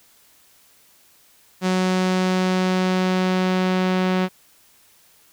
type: tone with low-pass filter sweep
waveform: sawtooth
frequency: 185 Hz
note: F#3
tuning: in tune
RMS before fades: -20 dBFS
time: 1.61-4.29 s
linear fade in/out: 50 ms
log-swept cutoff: 6700 to 3500 Hz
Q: 0.89
effects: white hiss -55 dBFS RMS until 5.32 s